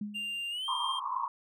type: tone with exponential decay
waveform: sine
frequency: 207.7 Hz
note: G#3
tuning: in tune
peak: -31 dBFS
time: 0.01-0.44 s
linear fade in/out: 5 ms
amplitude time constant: 92 ms
type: tone with pitch glide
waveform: triangle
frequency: 2791 to 3188 Hz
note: F7 to G7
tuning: -2 to +28 cents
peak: -32 dBFS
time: 0.14-1 s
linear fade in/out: 20 ms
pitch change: +230 cents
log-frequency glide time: 0.5-0.68 s
type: band-pass noise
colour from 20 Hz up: pink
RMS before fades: -34 dBFS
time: 0.68-1.28 s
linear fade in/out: 2 ms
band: 970 to 1100 Hz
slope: 96 dB/octave
effects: none